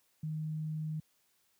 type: tone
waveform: sine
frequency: 155.56 Hz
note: D#3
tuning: in tune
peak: -34 dBFS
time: 0.23-1 s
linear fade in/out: 5 ms
effects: white hiss -73 dBFS RMS until 1.59 s + high-pass 60 Hz 12 dB/octave